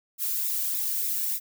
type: noise with flanger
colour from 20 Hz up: violet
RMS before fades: -28 dBFS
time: 0.18-1.4 s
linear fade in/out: 50 ms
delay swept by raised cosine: 0.65 to 1.56 ms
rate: 3.4 Hz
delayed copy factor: -0.55
effects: none